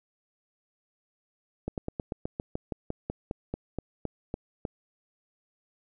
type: slowing click train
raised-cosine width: 2 ms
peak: -18 dBFS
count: 17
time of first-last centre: 1.68-4.652 s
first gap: 98 ms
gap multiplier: 1.08
effects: none